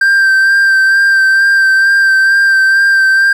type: tone with vibrato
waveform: triangle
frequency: 1574 Hz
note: G6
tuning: 7 cents sharp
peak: -4 dBFS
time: 0.01-3.33 s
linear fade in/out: 5 ms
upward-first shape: sine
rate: 2.2 Hz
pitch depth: 20 cents each way
effects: none